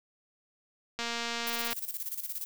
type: click train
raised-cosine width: 0.2 ms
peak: -17 dBFS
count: 174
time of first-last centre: 0.99-1.729 s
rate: 234 Hz
type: noise with tremolo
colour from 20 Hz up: violet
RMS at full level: -35 dBFS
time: 1.47-2.45 s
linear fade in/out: 0 ms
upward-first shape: square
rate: 17 Hz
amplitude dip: 70%
effects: none